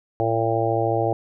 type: harmonic tone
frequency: 113.7 Hz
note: A#2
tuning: 43 cents flat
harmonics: 1 / 3 / 4 / 5 / 6 / 7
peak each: -26 / -26 / -26 / -26 / -26 / -26 dBFS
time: 0.2-1.13 s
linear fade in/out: 0 ms
effects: none